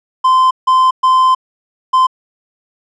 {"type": "tone bursts at uneven times", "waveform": "triangle", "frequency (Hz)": 1034, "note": "C6", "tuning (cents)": -21, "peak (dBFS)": -5, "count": 4, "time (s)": [[0.24, 0.51], [0.67, 0.91], [1.03, 1.35], [1.93, 2.07]], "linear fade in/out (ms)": 10, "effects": ["resampled to 22050 Hz"]}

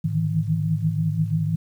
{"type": "tone cluster", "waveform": "sine", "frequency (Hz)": [106.6, 149.9, 158.4, 164.4], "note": ["G#2", "D3", "D#3", "E3"], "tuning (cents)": [46, 36, 31, -4], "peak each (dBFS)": [-26, -28, -23, -27], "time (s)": [0.04, 1.56], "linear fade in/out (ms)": 10, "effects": ["9-bit"]}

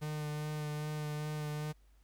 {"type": "tone with vibrato", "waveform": "45% pulse", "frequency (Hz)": 150.9, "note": "D3", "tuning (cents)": 47, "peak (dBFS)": -36, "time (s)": [0.01, 1.73], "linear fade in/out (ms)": 20, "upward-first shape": "sine", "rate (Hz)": 2.5, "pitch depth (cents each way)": 16, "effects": ["added 50 Hz sine -61 dBFS peak until 2.03 s", "pink hiss -74 dBFS RMS until 2.03 s"]}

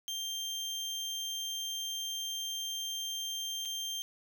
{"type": "tone with dropouts", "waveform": "30% pulse", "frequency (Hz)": 3170, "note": "G7", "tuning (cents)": 19, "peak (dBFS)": -32, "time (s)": [0.08, 4.02], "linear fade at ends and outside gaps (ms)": 0, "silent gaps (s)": [3.651, 3.656], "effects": []}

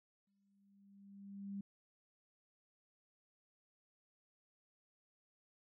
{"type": "tone with exponential growth", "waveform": "sine", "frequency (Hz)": 198.7, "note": "G3", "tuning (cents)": 24, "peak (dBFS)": -40, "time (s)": [0.27, 1.61], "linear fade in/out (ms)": 5, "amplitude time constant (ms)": 290, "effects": []}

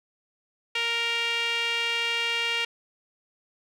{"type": "tone with band-pass filter", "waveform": "sawtooth", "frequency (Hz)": 466.2, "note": "A#4", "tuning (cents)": 0, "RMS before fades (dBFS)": -27, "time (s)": [0.75, 2.65], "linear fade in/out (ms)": 5, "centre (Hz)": 2700, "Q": 3.4, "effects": []}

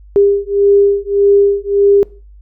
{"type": "beating tone pair", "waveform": "sine", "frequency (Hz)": [401, 402.7], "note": ["G4", "G4"], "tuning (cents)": [39, 47], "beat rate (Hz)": 1.7, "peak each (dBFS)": -11, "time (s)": [0.16, 2.03], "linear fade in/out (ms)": 0, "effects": ["noise-tail reverb RT60 0.4 s tail -22 dB re dry", "added 50 Hz sine -36 dBFS peak until 2.41 s"]}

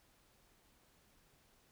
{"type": "silence", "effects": ["pink hiss -70 dBFS RMS until 1.71 s"]}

